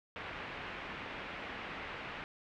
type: low-pass noise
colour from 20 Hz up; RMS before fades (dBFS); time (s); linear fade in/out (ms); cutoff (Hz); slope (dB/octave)
white; -44; 0.16-2.24; 0; 2600; 24
effects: none